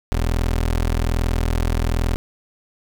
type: tone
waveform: 25% pulse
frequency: 41.2 Hz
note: E1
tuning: in tune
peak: -14 dBFS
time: 0.12-2.16 s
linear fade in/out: 0 ms
effects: none